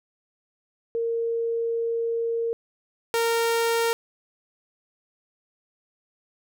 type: tone pair in turn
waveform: sine / sawtooth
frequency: 461.7 / 461.7 Hz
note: A#4 / A#4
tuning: -17 / -17 cents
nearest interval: unison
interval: 0 cents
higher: neither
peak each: -23 / -17 dBFS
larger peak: second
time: 0.95-2.53 / 3.14-3.93 s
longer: first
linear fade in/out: 0 ms
effects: none